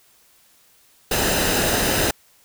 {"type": "noise with comb filter", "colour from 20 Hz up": "pink", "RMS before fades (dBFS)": -20, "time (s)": [1.11, 2.11], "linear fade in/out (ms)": 5, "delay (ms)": 0.89, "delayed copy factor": -0.5, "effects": ["white hiss -56 dBFS RMS until 2.44 s"]}